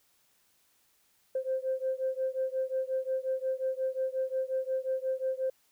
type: beating tone pair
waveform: sine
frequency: 521 / 526.6 Hz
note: C5 / C5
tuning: -7 / +11 cents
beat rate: 5.6 Hz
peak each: -31 / -32 dBFS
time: 1.35-5.5 s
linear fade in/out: 5 ms
effects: tanh soft clip ceiling -22 dBFS + white hiss -69 dBFS RMS until 5.71 s